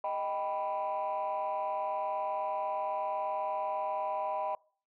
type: chord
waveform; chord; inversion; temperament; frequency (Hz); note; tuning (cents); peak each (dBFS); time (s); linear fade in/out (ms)
sine; Eb augmented; none; equal; 622.3 / 784 / 987.8; Eb5 / G5 / B5; 0 / 0 / 0; -34; 0.04-4.55; 2
effects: noise-tail reverb RT60 0.4 s tail -23 dB re dry + tanh soft clip ceiling -26 dBFS